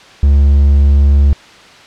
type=tone; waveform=triangle; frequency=70.5 Hz; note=C#2; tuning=30 cents sharp; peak=-3 dBFS; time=0.23-1.33 s; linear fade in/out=0 ms; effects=white hiss -38 dBFS RMS until 1.86 s + low-pass 4000 Hz 12 dB/octave